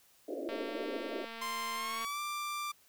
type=band-pass noise; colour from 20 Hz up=pink; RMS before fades=-39 dBFS; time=0.28-1.25 s; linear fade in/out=5 ms; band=270 to 660 Hz; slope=96 dB/octave
type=click train; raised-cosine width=0.3 ms; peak=-29 dBFS; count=356; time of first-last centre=0.49-2.047 s; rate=228 Hz
type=tone with pitch glide; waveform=sawtooth; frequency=1046.5 to 1181.5 Hz; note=C6 to D6; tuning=0 to +10 cents; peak=-32 dBFS; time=1.41-2.72 s; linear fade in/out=10 ms; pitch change=+210 cents; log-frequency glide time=1.74-2.2 s
effects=white hiss -65 dBFS RMS until 2.88 s